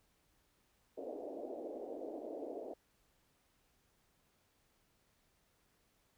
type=band-pass noise; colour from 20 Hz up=white; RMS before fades=-45 dBFS; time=0.97-2.74 s; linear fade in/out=10 ms; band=270 to 660 Hz; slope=48 dB/octave; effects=pink hiss -75 dBFS RMS until 6.17 s